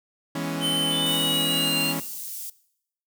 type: chord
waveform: sawtooth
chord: C# minor seventh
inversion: first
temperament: equal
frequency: 164.81 / 207.7 / 246.9 / 277.2 Hz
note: E3 / G#3 / B3 / C#4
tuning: 0 / 0 / 0 / 0 cents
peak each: -27 / -32 / -32 / -26 dBFS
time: 0.35-2 s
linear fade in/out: 5 ms
type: tone with pitch glide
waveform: square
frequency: 3055 to 2785 Hz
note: G7 to F7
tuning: -45 to -5 cents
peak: -24 dBFS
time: 0.6-1.95 s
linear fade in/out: 50 ms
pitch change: -160 cents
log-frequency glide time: 0.84-1.8 s
type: linear sweep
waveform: sine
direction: up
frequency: 3504 to 4246 Hz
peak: -30 dBFS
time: 0.9-1.95 s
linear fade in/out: 50 ms
type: high-pass noise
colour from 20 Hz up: white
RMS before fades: -35 dBFS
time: 1.06-2.5 s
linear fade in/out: 5 ms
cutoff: 6900 Hz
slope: 12 dB/octave
effects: noise-tail reverb RT60 0.7 s tail -19 dB re dry